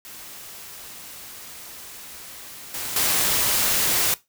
white noise with level steps, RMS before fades -40 / -30 / -21 dBFS, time 0.05-4.14 s, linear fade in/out 0 ms, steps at 2.74 / 2.96 s, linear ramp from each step 2 ms, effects noise-tail reverb RT60 0.2 s tail -18 dB re dry

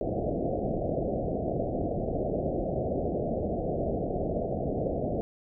white low-pass noise, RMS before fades -30 dBFS, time 0.01-5.21 s, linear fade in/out 0 ms, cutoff 710 Hz, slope 96 dB/octave, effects none

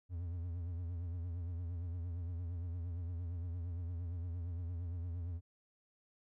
triangle tone with vibrato, 86.3 Hz, F2, 20 cents flat, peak -36 dBFS, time 0.09-5.41 s, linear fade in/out 50 ms, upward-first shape triangle, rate 8.7 Hz, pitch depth 98 cents each way, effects none

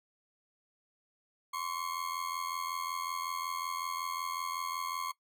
40% pulse ring-modulated tone, 1084 Hz, C#6, 39 cents flat, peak -31 dBFS, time 1.53-5.12 s, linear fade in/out 10 ms, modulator 42.7 Hz, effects noise-tail reverb RT60 0.1 s tail -19 dB re dry

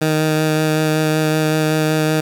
15% pulse tone with vibrato, 155.56 Hz, D#3, in tune, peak -8 dBFS, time 0.01-2.21 s, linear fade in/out 10 ms, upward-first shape sine, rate 5.3 Hz, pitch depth 11 cents each way, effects 7-bit

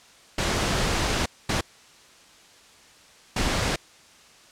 pink noise bursts at uneven times, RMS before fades -24 dBFS, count 3, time 0.38-1.26 / 1.49-1.61 / 3.36-3.76 s, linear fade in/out 5 ms, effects white hiss -52 dBFS RMS until 4.51 s + low-pass 7000 Hz 12 dB/octave

